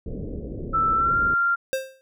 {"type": "low-pass noise", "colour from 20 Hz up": "pink", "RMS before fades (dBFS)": -32, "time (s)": [0.06, 1.34], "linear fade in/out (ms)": 2, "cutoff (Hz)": 530, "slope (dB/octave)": 48}
{"type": "tone with pitch glide", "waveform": "sine", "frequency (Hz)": [1325, 1387.7], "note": ["E6", "F6"], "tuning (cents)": [9, -11], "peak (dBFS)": -18, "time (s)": [0.73, 1.56], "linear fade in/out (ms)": 20, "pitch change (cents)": 80, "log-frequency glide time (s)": [0.95, 1.17]}
{"type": "tone with exponential decay", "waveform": "square", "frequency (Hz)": 529, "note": "C5", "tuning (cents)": 19, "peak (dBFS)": -20, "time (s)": [1.73, 2.01], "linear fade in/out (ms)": 0, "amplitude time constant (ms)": 60}
{"effects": []}